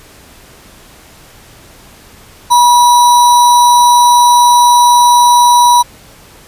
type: tone with sample-and-hold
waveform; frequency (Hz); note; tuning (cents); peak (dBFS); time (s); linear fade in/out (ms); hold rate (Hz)
sine; 968; B5; -35; -3; 2.5-5.83; 20; 4900
effects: pink hiss -39 dBFS RMS until 6.47 s + resampled to 32000 Hz